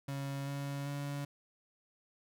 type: tone with pitch steps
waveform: 35% pulse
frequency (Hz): 138.59 / 140.52 / 142.49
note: C#3 / C#3 / C#3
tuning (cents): 0 / +24 / +48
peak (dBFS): -35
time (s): 0.08-1.25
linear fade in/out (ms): 5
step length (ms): 390
effects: none